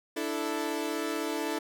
sawtooth chord, D suspended second, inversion none, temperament equal, 293.7 / 329.6 / 440 Hz, D4 / E4 / A4, 0 / 0 / 0 cents, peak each -31 / -30 / -31 dBFS, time 0.16-1.59 s, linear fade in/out 10 ms, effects none

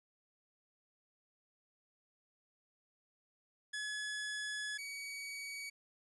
sawtooth tone pair in turn, 1699 / 2262 Hz, G#6 / C#7, +39 / +34 cents, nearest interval perfect fourth, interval 495 cents, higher second, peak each -35 / -39 dBFS, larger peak first, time 3.73-4.78 / 4.78-5.7 s, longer first, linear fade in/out 10 ms, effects resampled to 24000 Hz + 12-bit

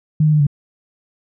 sine tone with pitch steps, 154.2 / 153 / 150.9 / 143.6 Hz, D#3 / D#3 / D3 / D3, -15 / -29 / +47 / -39 cents, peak -10 dBFS, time 0.2-0.468 s, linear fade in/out 5 ms, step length 67 ms, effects none

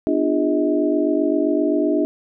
sine tone cluster, 251 / 298.1 / 346 / 406 / 635 Hz, B3 / D4 / F4 / G#4 / D#5, +28 / +26 / -16 / -39 / +35 cents, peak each -27 / -19 / -22 / -24 / -24 dBFS, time 0.07-2.05 s, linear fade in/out 0 ms, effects none

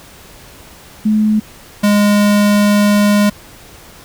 sine / square tone pair in turn, 214.4 / 206 Hz, A3 / G#3, -45 / -14 cents, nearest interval minor second, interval 69 cents, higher first, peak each -9 dBFS, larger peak neither, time 1.05-1.4 / 1.83-3.3 s, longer second, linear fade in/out 10 ms, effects pink hiss -39 dBFS RMS until 4.04 s

